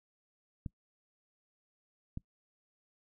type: clicks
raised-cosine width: 5 ms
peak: -26 dBFS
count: 2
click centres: 0.662 / 2.174 s
effects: noise-tail reverb RT60 0.1 s tail -24 dB re dry